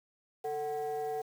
sine tone pair together, 444.4 / 748 Hz, A4 / F#5, +17 / +19 cents, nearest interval major sixth, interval 902 cents, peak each -33 / -34 dBFS, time 0.44-1.22 s, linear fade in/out 10 ms, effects tanh soft clip ceiling -29 dBFS + 9-bit

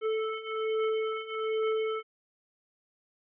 square beating tone pair, 438 / 439.2 Hz, A4 / A4, -8 / -3 cents, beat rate 1.2 Hz, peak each -34 / -31 dBFS, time 0.01-2.03 s, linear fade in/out 50 ms, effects resampled to 8000 Hz

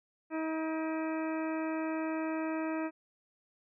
harmonic tone with a mistuned harmonic, 318.1 Hz, D#4, 38 cents sharp, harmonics 1 / 2 / 3 / 4 / 5 / 6 / 7 / 8, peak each -33 / -39 / -43 / -45 / -47 / -49 / -50 / -51 dBFS, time 0.3-2.91 s, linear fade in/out 50 ms, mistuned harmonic 7, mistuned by +88 cents, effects none

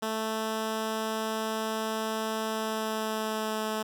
10% pulse tone with pitch glide, 220 to 217.1 Hz, A3 to A3, 0 to -23 cents, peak -21 dBFS, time 0.02-3.83 s, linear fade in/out 10 ms, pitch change -23 cents, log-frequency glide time 2.46-3.61 s, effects none

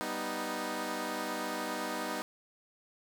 10% pulse chord, G augmented, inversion none, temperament equal, 196 / 246.9 / 311.1 Hz, G3 / B3 / D#4, 0 / 0 / 0 cents, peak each -33 / -30 / -29 dBFS, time 0.01-2.22 s, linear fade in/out 0 ms, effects none

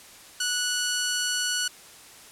10% pulse tone, 1473 Hz, F#6, 8 cents flat, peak -16 dBFS, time 0.4-1.68 s, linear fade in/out 5 ms, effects white hiss -48 dBFS RMS until 2.31 s + low-pass 11000 Hz 12 dB/octave

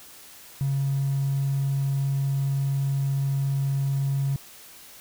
triangle tone with hard clipping, 137.6 Hz, C#3, 12 cents flat, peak -22 dBFS, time 0.61-4.36 s, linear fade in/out 0 ms, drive 3 dB, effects white hiss -47 dBFS RMS until 5 s

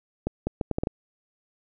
accelerating click train, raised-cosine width 2 ms, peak -12 dBFS, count 7, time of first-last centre 0.27-0.871 s, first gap 200 ms, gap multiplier 0.71, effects none

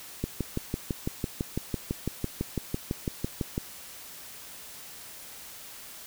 click train, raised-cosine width 3 ms, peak -15 dBFS, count 21, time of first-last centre 0.24-3.579 s, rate 5.99 Hz, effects white hiss -45 dBFS RMS until 6.06 s

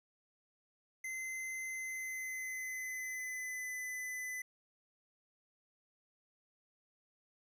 square tone with pitch glide, 2061 to 2009 Hz, C7 to B6, -27 to +29 cents, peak -40 dBFS, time 1.04-4.42 s, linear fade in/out 5 ms, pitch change -44 cents, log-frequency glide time 1.68-3.73 s, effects none

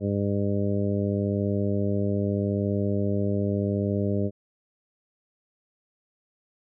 harmonic tone, 100.8 Hz, G2, 49 cents sharp, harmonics 1 / 2 / 3 / 4 / 5 / 6, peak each -27 / -27 / -32 / -31 / -34 / -34 dBFS, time 0-4.31 s, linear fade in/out 50 ms, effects none

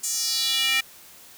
square tone with high-pass filter sweep, 263.7 Hz, C4, 14 cents sharp, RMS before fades -24 dBFS, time 0.03-0.81 s, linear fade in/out 10 ms, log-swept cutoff 7400 to 2200 Hz, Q 3.3, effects white hiss -48 dBFS RMS until 1.37 s

